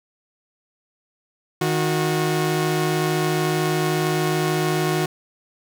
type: tone pair together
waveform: sawtooth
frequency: 155.56 / 364.6 Hz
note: D#3 / F#4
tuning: 0 / -25 cents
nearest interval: octave + minor third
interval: 1475 cents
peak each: -18 dBFS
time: 1.61-5.06 s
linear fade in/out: 5 ms
effects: none